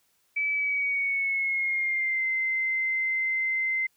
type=tone with pitch glide; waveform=sine; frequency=2300 to 2073 Hz; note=D7 to C7; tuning=-37 to -17 cents; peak=-24 dBFS; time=0.36-3.87 s; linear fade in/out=10 ms; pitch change=-180 cents; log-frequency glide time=0.52-2.25 s; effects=white hiss -69 dBFS RMS until 3.96 s